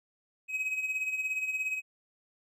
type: tone with tremolo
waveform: triangle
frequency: 2538 Hz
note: D#7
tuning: 34 cents sharp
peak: -26 dBFS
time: 0.48-1.82 s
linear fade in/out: 50 ms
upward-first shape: sine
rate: 17 Hz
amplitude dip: 60%
effects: none